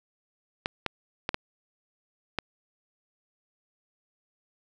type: clicks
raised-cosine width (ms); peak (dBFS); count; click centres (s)
0.3; -11; 5; 0.659 / 0.863 / 1.291 / 1.344 / 2.387
effects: none